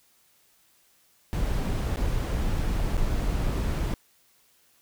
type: noise with dropouts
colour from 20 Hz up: brown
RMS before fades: -26 dBFS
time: 1.33-3.94 s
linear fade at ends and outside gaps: 0 ms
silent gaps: 1.959-1.97 / 2.968-2.977 s
effects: white hiss -63 dBFS RMS until 4.81 s